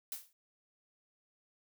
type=noise with exponential decay; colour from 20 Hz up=blue; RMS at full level=-37 dBFS; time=0.12-0.33 s; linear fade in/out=1 ms; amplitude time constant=44 ms; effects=none